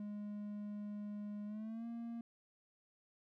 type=tone with pitch glide; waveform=triangle; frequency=207.3 to 232.7 Hz; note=G#3 to A#3; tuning=-3 to -3 cents; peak=-40 dBFS; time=0-2.21 s; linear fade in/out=2 ms; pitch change=+200 cents; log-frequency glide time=1.46-1.86 s; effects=none